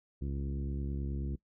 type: harmonic tone with a mistuned harmonic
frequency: 69.3 Hz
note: C#2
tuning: in tune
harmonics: 1 / 2 / 3 / 4 / 5 / 6 / 7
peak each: -35 / -39 / -43 / -46 / -47 / -59 / -60 dBFS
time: 0.21-1.36 s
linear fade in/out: 10 ms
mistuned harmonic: 1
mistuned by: -35 cents
effects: noise-tail reverb RT60 0.1 s tail -21 dB re dry